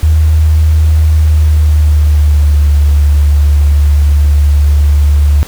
sine tone with pitch glide, 78 to 72.78 Hz, D#2 to D2, +5 to -15 cents, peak -4 dBFS, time 0.03-5.43 s, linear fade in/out 0 ms, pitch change -120 cents, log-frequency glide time 1.06-2.73 s, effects pink hiss -30 dBFS RMS until 5.47 s

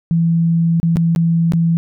sine tone with dropouts, 166.7 Hz, E3, 20 cents sharp, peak -11 dBFS, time 0.11-1.77 s, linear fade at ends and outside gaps 0 ms, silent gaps 0.8-0.83 / 0.959-0.969 / 1.15-1.161 / 1.521-1.535 s, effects none

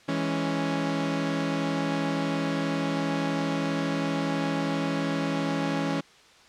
sawtooth chord, C# minor, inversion first, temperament equal, 164.81 / 207.7 / 277.2 Hz, E3 / G#3 / C#4, 0 / 0 / 0 cents, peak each -26 / -30 / -24 dBFS, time 0.08-6.01 s, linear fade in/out 10 ms, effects white hiss -54 dBFS RMS until 6.48 s + low-pass 5000 Hz 12 dB/octave

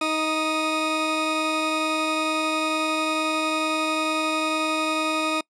20% pulse tone pair together, 313.9 / 1244.5 Hz, D#4 / D#6, +15 / 0 cents, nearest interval 2 octaves, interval 2385 cents, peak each -20 dBFS, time 0.01-5.41 s, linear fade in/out 5 ms, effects noise-tail reverb RT60 0.1 s tail -25 dB re dry + low-pass 8000 Hz 12 dB/octave

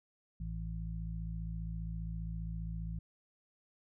harmonic tone, 55 Hz, A1, in tune, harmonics 1 / 2 / 3, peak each -39 / -45 / -42 dBFS, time 0.4-2.99 s, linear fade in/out 5 ms, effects none

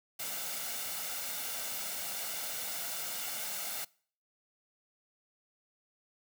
white noise with comb filter, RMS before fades -38 dBFS, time 0.19-3.85 s, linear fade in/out 10 ms, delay 1.4 ms, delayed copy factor +0.55, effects noise-tail reverb RT60 0.5 s tail -24 dB re dry + high-pass 200 Hz 12 dB/octave

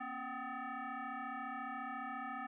sine tone with frequency modulation, 236.8 Hz, A#3, 27 cents sharp, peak -40 dBFS, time 0-2.47 s, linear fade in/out 10 ms, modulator 508 Hz, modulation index 3.1, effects none

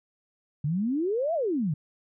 sine exponential two-way sweep, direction up then down, 138.59 to 698.5 to 138.59 Hz, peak -24 dBFS, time 0.64-1.74 s, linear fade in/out 5 ms, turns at 1.34 s, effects none

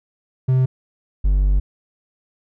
triangle tone pair in turn, 129.5 / 48.51 Hz, C3 / G1, -17 / -17 cents, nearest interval octave + perfect fourth, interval 1700 cents, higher first, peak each -11 dBFS, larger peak neither, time 0.48-0.66 / 1.24-1.6 s, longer second, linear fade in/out 10 ms, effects none

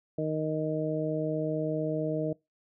harmonic tone, 155.56 Hz, D#3, in tune, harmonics 1 / 2 / 3 / 4, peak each -33 / -33 / -33 / -33 dBFS, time 0.18-2.33 s, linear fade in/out 5 ms, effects noise-tail reverb RT60 0.2 s tail -23 dB re dry

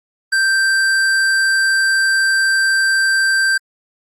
square tone, 1568 Hz, G6, in tune, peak -13 dBFS, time 0.32-3.58 s, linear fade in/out 10 ms, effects low-pass 10000 Hz 12 dB/octave + Opus 48 kbps

